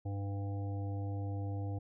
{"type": "harmonic tone", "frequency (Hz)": 99.8, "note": "G2", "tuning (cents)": 32, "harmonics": [1, 3, 5, 7, 8], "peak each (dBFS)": [-35, -45, -49, -52, -53], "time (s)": [0.05, 1.79], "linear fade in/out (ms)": 10, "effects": []}